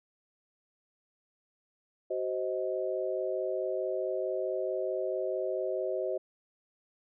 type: chord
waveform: sine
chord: C diminished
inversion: second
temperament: just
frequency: 376.7 / 523.3 / 627.9 Hz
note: Gb4 / C5 / Eb5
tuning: +31 / 0 / +16 cents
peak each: -34 dBFS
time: 2.1-6.18 s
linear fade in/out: 10 ms
effects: none